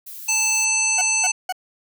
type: noise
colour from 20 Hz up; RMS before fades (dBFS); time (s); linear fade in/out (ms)
violet; -36; 0.06-0.65; 10
type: harmonic tone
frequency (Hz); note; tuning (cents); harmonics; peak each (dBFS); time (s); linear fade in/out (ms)
880; A5; 0; 1 / 3 / 5 / 7 / 9 / 10; -31 / -22 / -31 / -20 / -26 / -32; 0.28-1.32; 10
type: tone bursts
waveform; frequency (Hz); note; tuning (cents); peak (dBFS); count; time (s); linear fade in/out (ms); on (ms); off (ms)
40% pulse; 740; F#5; 0; -21; 3; 0.98-1.525; 5; 35; 220
effects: none